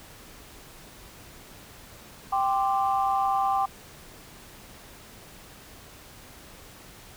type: chord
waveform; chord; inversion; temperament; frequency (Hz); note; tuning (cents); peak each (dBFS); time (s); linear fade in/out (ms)
sine; G suspended fourth; none; just; 784 / 1045.3 / 1176; G5 / C6 / D6; 0 / -2 / +2; -23 / -29 / -28; 2.32-3.66; 10
effects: tanh soft clip ceiling -13 dBFS + pink hiss -48 dBFS RMS until 7.16 s